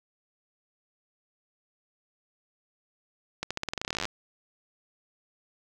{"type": "accelerating click train", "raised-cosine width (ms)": 0.2, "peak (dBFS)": -13, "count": 21, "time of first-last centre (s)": [3.43, 4.054], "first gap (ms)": 76, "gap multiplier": 0.89, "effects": []}